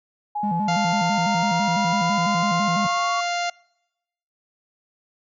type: exponential sweep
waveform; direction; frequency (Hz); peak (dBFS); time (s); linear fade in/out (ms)
sine; up; 830.6 to 1122; -23; 0.35-3.21; 10
type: tone with vibrato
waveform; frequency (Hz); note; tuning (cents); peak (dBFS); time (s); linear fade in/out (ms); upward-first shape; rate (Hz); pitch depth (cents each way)
triangle; 186.3; F#3; +12; -21; 0.43-2.87; 5; square; 6; 170
type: harmonic tone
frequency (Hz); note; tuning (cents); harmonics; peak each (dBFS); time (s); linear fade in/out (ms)
698.5; F5; 0; 1 / 2 / 3 / 4 / 5 / 6 / 7 / 8 / 9 / 10; -24 / -31 / -31 / -34 / -39 / -35 / -40 / -41 / -40 / -43; 0.68-3.5; 5
effects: noise-tail reverb RT60 0.9 s tail -26 dB re dry